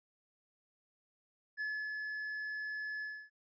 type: tone with ADSR envelope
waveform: triangle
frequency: 1715 Hz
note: A6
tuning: 45 cents flat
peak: -33 dBFS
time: 1.57-3.3 s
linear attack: 38 ms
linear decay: 280 ms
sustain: -3 dB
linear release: 280 ms
effects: resampled to 16000 Hz